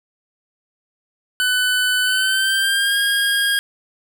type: tone with pitch glide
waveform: 25% pulse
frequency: 1500 to 1626.3 Hz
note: F#6 to G#6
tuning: +23 to -37 cents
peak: -12 dBFS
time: 1.4-3.59 s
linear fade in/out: 0 ms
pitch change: +140 cents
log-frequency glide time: 2.04-2.98 s
effects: none